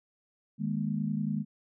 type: chord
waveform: sine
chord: D# suspended fourth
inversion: none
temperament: equal with one note detuned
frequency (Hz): 155.56 / 207.7 / 237.8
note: D#3 / G#3 / A#3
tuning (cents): 0 / 0 / +35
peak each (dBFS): -33 / -31 / -35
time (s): 0.58-1.45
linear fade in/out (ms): 50
effects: none